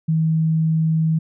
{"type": "tone", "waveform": "sine", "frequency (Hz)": 160, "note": "D#3", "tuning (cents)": 49, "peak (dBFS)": -15, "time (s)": [0.08, 1.19], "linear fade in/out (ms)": 10, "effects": []}